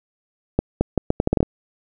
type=accelerating click train; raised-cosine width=2 ms; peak=-3 dBFS; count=10; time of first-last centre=0.59-1.429 s; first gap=220 ms; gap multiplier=0.76; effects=none